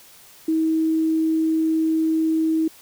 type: tone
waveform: sine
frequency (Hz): 319.7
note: D#4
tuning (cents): +47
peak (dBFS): -17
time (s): 0.48-2.68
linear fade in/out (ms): 5
effects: white hiss -48 dBFS RMS until 2.81 s